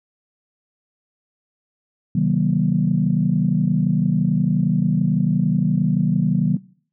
sine chord, C half-diminished seventh, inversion none, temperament just, 130.81 / 156.98 / 188.37 / 235.5 Hz, C3 / Eb3 / Gb3 / Bb3, 0 / +16 / +31 / +18 cents, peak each -24 / -19 / -19 / -23 dBFS, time 2.15-6.57 s, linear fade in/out 5 ms, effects noise-tail reverb RT60 0.5 s tail -21 dB re dry + tanh soft clip ceiling -5 dBFS

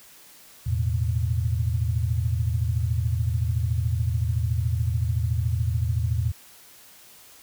sine chord, E suspended fourth, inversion none, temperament just, 82.41 / 109.88 / 123.61 Hz, E2 / A2 / B2, 0 / -2 / +2 cents, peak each -25 / -25 / -28 dBFS, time 0.66-6.32 s, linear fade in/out 10 ms, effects white hiss -50 dBFS RMS until 7.42 s

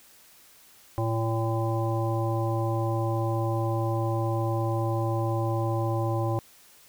harmonic tone, 113.1 Hz, A2, 48 cents sharp, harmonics 1 / 3 / 5 / 7 / 9, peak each -26 / -31 / -33 / -34 / -36 dBFS, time 0.98-6.39 s, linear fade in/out 0 ms, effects white hiss -55 dBFS RMS until 6.88 s

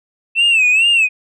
sine tone with vibrato, 2637 Hz, E7, in tune, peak -7 dBFS, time 0.35-1.09 s, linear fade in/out 50 ms, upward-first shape sine, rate 2.3 Hz, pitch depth 120 cents each way, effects tanh soft clip ceiling -8 dBFS

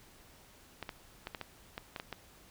clicks, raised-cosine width 0.3 ms, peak -23 dBFS, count 9, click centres 0.827 / 0.892 / 1.271 / 1.348 / 1.413 / 1.779 / 1.962 / 1.999 / 2.127 s, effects pink hiss -59 dBFS RMS until 2.5 s

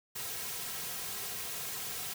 white noise with comb filter, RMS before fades -39 dBFS, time 0.15-2.14 s, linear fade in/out 10 ms, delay 3.4 ms, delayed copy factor -0.6, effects none

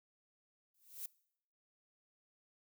violet noise with exponential growth, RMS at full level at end -40 dBFS, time 0.74-1.06 s, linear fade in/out 5 ms, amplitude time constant 68 ms, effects noise-tail reverb RT60 0.7 s tail -23 dB re dry

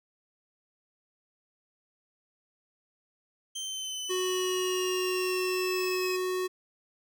25% pulse exponential sweep, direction down, 3136 to 2543 Hz, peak -30 dBFS, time 3.55-6.17 s, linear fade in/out 10 ms
square tone, 368.5 Hz, F#4, 7 cents flat, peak -29 dBFS, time 4.09-6.48 s, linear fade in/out 20 ms
effects none

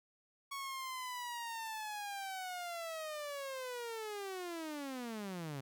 sawtooth linear sweep, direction down, 1114 to 130.81 Hz, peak -37 dBFS, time 0.51-5.61 s, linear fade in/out 10 ms, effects none

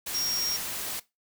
sine tone in noise, 5588 Hz, F8, in tune, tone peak -27 dBFS, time 0.14-0.57 s, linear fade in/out 10 ms, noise white, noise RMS -34 dBFS, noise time 0.06-1 s, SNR +4 dB, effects noise-tail reverb RT60 0.2 s tail -18 dB re dry

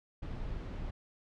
brown noise, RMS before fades -39 dBFS, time 0.22-0.91 s, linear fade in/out 10 ms, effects low-pass 4000 Hz 12 dB/octave

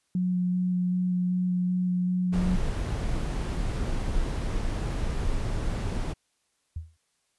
sine tone with vibrato, 180.8 Hz, F#3, 40 cents flat, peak -23 dBFS, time 0.15-2.56 s, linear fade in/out 2 ms, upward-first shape square, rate 2.6 Hz, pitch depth 8 cents each way
brown noise, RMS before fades -28 dBFS, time 2.32-6.14 s, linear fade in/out 20 ms
sine tone with exponential decay, 80.7 Hz, E2, 36 cents flat, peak -28 dBFS, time 6.76-6.97 s, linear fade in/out 5 ms, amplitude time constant 44 ms
effects white hiss -73 dBFS RMS until 7.38 s + resampled to 24000 Hz

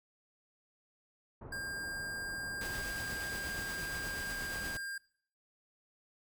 pink low-pass noise, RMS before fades -49 dBFS, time 1.41-2.82 s, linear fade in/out 5 ms, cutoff 1200 Hz, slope 24 dB/octave
square tone, 1603 Hz, G6, 38 cents sharp, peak -39 dBFS, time 1.52-4.98 s, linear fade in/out 5 ms
pink noise with tremolo, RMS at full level -42 dBFS, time 2.61-4.77 s, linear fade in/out 2 ms, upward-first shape triangle, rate 8.4 Hz, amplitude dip 35%
effects noise-tail reverb RT60 0.6 s tail -22 dB re dry

